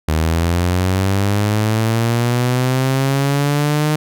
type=linear sweep; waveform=sawtooth; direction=up; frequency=77.3 to 153.3 Hz; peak=-10 dBFS; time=0.08-3.96 s; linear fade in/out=5 ms; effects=none